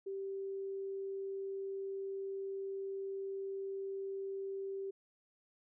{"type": "tone", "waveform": "sine", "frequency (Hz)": 390, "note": "G4", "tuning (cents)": -9, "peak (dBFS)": -38, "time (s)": [0.06, 4.91], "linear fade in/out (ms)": 10, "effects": []}